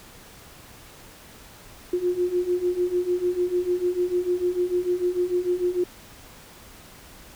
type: beating tone pair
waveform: sine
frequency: 353 / 359.7 Hz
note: F4 / F#4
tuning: +19 / -49 cents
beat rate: 6.7 Hz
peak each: -26 / -23 dBFS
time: 1.93-5.84 s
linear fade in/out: 5 ms
effects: pink hiss -47 dBFS RMS until 7.35 s